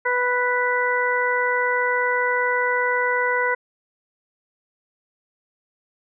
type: harmonic tone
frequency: 493.9 Hz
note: B4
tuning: in tune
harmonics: 1 / 2 / 3 / 4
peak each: -24 / -24 / -24 / -24 dBFS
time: 0.05-3.55 s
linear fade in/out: 10 ms
effects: none